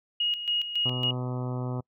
sine tone with tremolo, 2878 Hz, F#7, 49 cents flat, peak -23 dBFS, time 0.2-1.11 s, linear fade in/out 5 ms, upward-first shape square, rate 3.6 Hz, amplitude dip 65%
harmonic tone, 125.6 Hz, B2, 30 cents sharp, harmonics 1 / 2 / 3 / 4 / 5 / 6 / 7 / 8 / 9 / 10, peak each -30 / -36 / -40 / -42 / -44 / -46 / -47 / -48 / -49 / -50 dBFS, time 0.85-1.81 s, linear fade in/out 10 ms
effects noise-tail reverb RT60 0.1 s tail -26 dB re dry

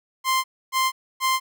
sawtooth tone bursts, 1046.5 Hz, C6, in tune, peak -15 dBFS, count 3, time 0.24-1.4 s, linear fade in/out 50 ms, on 200 ms, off 280 ms, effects none

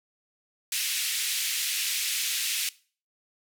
pink band-pass noise, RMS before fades -29 dBFS, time 0.72-2.69 s, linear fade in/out 2 ms, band 2300 to 15000 Hz, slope 24 dB/octave, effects noise-tail reverb RT60 0.4 s tail -20 dB re dry

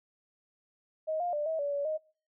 sine tone with pitch steps, 629 / 705 / 592 / 642 / 573 / 569 / 623 Hz, D#5 / F5 / D5 / E5 / D5 / C#5 / D#5, +19 / +16 / +14 / -46 / -43 / +45 / +2 cents, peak -29 dBFS, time 1.07-1.98 s, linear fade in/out 20 ms, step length 130 ms, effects noise-tail reverb RT60 0.4 s tail -23 dB re dry

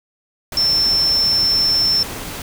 sine tone in noise, 5360 Hz, E8, 28 cents sharp, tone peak -13 dBFS, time 0.57-2.03 s, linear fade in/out 2 ms, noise pink, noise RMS -29 dBFS, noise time 0.52-2.42 s, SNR +13 dB, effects none

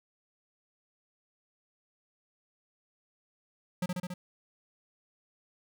square tone with echo, 180 Hz, F#3, 47 cents flat, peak -29 dBFS, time 3.82-3.86 s, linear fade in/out 5 ms, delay 70 ms, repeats 4, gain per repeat -2 dB, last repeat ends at 4.14 s, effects none

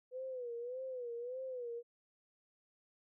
sine tone with vibrato, 496 Hz, B4, 7 cents sharp, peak -40 dBFS, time 0.11-1.83 s, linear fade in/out 50 ms, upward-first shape sine, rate 1.7 Hz, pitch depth 100 cents each way, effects none

